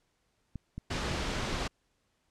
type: clicks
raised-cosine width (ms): 5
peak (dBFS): -26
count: 8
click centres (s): 0.557 / 0.78 / 0.955 / 1.114 / 1.148 / 1.366 / 1.433 / 1.529
type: low-pass noise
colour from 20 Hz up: pink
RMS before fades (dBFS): -34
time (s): 0.9-1.68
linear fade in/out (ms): 10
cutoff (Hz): 5800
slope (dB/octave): 12
effects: pink hiss -75 dBFS RMS until 2.3 s + low-pass 9000 Hz 12 dB/octave